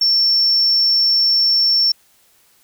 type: tone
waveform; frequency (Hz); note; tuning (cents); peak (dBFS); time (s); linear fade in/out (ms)
sine; 5430; F8; -50; -10; 0.01-1.92; 5
effects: tanh soft clip ceiling -9 dBFS + white hiss -55 dBFS RMS until 2.63 s